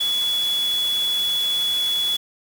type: tone in noise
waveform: sine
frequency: 3398 Hz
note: G#7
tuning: 39 cents sharp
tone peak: -19 dBFS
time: 0-2.17 s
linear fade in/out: 10 ms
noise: white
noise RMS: -33 dBFS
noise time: 0-2.17 s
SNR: +11 dB
effects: none